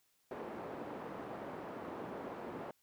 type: band-pass noise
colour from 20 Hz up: pink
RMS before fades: -45 dBFS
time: 0.31-2.71 s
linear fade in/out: 2 ms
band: 260 to 970 Hz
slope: 12 dB/octave
effects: white hiss -75 dBFS RMS until 2.82 s